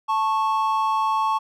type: tone pair together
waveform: triangle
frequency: 880 / 1101 Hz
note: A5 / C#6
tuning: 0 / -12 cents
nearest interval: major third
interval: 388 cents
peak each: -20 dBFS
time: 0.08-1.39 s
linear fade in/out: 20 ms
effects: none